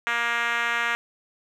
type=tone with band-pass filter; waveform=5% pulse; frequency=235.4 Hz; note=A#3; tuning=17 cents sharp; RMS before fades=-25 dBFS; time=0.07-0.95 s; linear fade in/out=0 ms; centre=1700 Hz; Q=1.5; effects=none